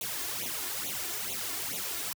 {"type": "noise with flanger", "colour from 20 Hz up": "white", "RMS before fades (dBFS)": -35, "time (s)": [0.01, 2.13], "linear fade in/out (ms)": 2, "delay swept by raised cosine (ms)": [0.29, 2.89], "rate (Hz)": 2.3, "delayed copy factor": 1, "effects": ["high-pass 80 Hz 12 dB/octave"]}